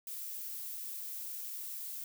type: noise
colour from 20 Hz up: violet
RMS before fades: -42 dBFS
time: 0.07-2.04 s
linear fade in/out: 2 ms
effects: none